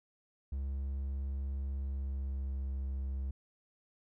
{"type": "tone with pitch glide", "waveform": "triangle", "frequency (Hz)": [68.2, 67.03], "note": ["C#2", "C2"], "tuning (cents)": [-28, 42], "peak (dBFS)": -32, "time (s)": [0.52, 3.31], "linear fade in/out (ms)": 5, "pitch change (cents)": -30, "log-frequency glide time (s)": [1.75, 2.7], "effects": []}